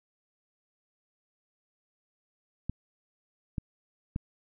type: clicks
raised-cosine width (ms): 5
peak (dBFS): -19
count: 3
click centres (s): 2.696 / 3.582 / 4.161
effects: none